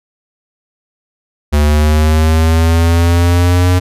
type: linear sweep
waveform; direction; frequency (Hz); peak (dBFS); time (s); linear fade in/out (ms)
square; up; 73.42 to 90.9; -8; 1.52-3.8; 20
effects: resampled to 32000 Hz